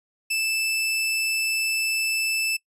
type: tone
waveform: sawtooth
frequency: 2637 Hz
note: E7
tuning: in tune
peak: -19 dBFS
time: 0.3-2.57 s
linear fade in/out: 10 ms
effects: noise-tail reverb RT60 0.1 s tail -23 dB re dry + resampled to 32000 Hz